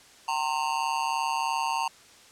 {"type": "tone with amplitude modulation", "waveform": "square", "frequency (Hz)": 915, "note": "A#5", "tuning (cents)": -32, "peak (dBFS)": -22, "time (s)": [0.28, 1.88], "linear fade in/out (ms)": 5, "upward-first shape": "sine", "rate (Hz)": 143, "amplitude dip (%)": 100, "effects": ["white hiss -53 dBFS RMS until 2.31 s", "low-pass 8000 Hz 12 dB/octave"]}